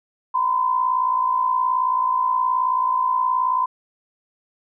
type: tone pair together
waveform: sine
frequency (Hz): 962.2 / 1021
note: B5 / C6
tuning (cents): -45 / -43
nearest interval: minor second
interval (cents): 102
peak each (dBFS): -24 / -18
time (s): 0.34-3.66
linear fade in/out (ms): 10
effects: none